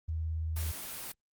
sine tone with vibrato, 80.1 Hz, E2, 49 cents flat, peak -31 dBFS, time 0.08-0.72 s, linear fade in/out 10 ms, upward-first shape sine, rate 18 Hz, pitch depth 17 cents each way
white noise, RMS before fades -41 dBFS, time 0.56-1.12 s, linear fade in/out 5 ms
effects Opus 24 kbps

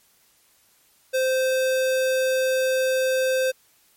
square tone, 520 Hz, C5, 11 cents flat, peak -20 dBFS, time 1.13-3.52 s, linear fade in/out 20 ms, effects white hiss -60 dBFS RMS until 3.96 s + MP3 64 kbps

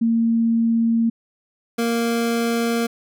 sine / 25% pulse tone pair in turn, 229.2 / 232.7 Hz, A#3 / A#3, -29 / -3 cents, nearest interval unison, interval 26 cents, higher second, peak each -15 dBFS, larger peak neither, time 0.01-1.1 / 1.78-2.87 s, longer neither, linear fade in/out 10 ms, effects none

